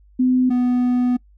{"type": "tone pair in turn", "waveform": ["sine", "triangle"], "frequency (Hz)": [254.1, 247.7], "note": ["B3", "B3"], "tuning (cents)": [49, 5], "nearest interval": "unison", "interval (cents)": 44, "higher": "first", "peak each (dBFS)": -13, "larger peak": "neither", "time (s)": [[0.19, 0.5], [0.5, 1.17]], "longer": "second", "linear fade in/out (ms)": 10, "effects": ["noise-tail reverb RT60 0.1 s tail -23 dB re dry", "added 50 Hz sine -48 dBFS peak until 1.37 s"]}